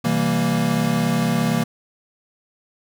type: chord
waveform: square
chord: C dominant seventh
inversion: none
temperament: equal with one note detuned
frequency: 129.01 / 164.81 / 196 / 233.1 Hz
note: C3 / E3 / G3 / Bb3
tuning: -24 / 0 / 0 / 0 cents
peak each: -27 / -23 / -26 / -22 dBFS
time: 0.04-1.64 s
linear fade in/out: 10 ms
effects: none